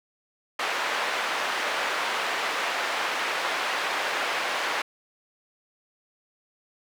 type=band-pass noise; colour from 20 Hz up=white; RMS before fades=-28 dBFS; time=0.59-4.82 s; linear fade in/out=5 ms; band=550 to 2100 Hz; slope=12 dB/octave; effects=none